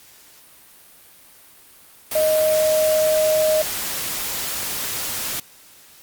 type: tone in noise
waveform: sine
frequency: 622.3 Hz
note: D#5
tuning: in tune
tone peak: -15 dBFS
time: 2.15-3.62 s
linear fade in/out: 5 ms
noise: white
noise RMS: -26 dBFS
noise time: 2.11-5.4 s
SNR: +8 dB
effects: white hiss -48 dBFS RMS until 6.02 s + Opus 48 kbps